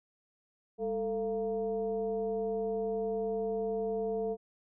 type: tone with frequency modulation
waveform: sine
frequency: 444.7 Hz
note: A4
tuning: 18 cents sharp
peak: -30 dBFS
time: 0.78-4.37 s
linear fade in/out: 50 ms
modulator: 243 Hz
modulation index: 0.71
effects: none